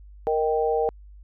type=chord; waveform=sine; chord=Eb major; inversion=second; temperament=equal; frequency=466.2 / 622.3 / 784 Hz; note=Bb4 / Eb5 / G5; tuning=0 / 0 / 0 cents; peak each=-22 / -28 / -26 dBFS; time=0.27-0.89 s; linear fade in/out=0 ms; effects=added 50 Hz sine -43 dBFS peak until 1.23 s